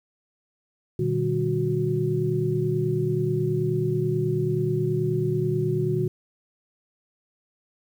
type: tone cluster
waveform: sine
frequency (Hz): 121.7 / 151 / 193.2 / 366.1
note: B2 / D3 / G3 / F#4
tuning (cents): -25 / +48 / -25 / -18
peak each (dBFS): -27 / -26 / -33 / -25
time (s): 0.99-6.08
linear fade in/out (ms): 5
effects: 9-bit